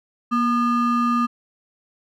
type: ring-modulated tone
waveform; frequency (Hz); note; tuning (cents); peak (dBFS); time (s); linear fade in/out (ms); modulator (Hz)
triangle; 727; F#5; -31; -12; 0.31-1.27; 20; 489
effects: none